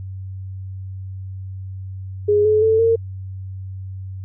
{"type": "tone with pitch steps", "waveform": "sine", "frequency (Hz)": [415.3, 428.5, 442, 456], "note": ["G#4", "A4", "A4", "A#4"], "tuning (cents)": [0, -46, 8, -38], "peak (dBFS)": -12, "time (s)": [2.28, 2.96], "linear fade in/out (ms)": 10, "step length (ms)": 170, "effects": ["added 95 Hz sine -28 dBFS peak until 4.24 s"]}